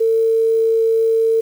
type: tone with quantisation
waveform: sine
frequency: 450.6 Hz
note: A4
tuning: 41 cents sharp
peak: -12 dBFS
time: 0-1.41 s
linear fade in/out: 10 ms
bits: 7
effects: none